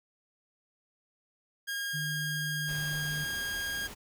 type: tone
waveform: sawtooth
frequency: 1624 Hz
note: G#6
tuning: 39 cents flat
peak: -29 dBFS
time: 1.67-3.88 s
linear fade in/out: 20 ms
type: tone with pitch glide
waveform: sine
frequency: 151.4 to 149.66 Hz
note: D#3 to D3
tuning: -47 to +33 cents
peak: -35 dBFS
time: 1.93-3.25 s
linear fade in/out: 20 ms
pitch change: -20 cents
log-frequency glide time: 2.45-2.97 s
type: noise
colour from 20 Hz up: pink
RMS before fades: -45 dBFS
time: 2.67-3.95 s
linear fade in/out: 20 ms
effects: none